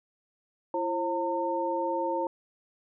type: tone cluster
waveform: sine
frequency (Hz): 338.2 / 536 / 909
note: E4 / C5 / A#5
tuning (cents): +44 / +42 / -44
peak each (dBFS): -32 / -31 / -30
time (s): 0.74-2.27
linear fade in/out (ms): 2
effects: none